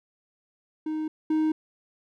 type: tone pair in turn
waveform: triangle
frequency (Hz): 311.1 / 312.3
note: D#4 / D#4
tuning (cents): 0 / +7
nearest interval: unison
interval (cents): 7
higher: second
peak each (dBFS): -25 / -19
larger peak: second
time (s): 0.86-1.08 / 1.3-1.52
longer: neither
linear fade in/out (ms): 5
effects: none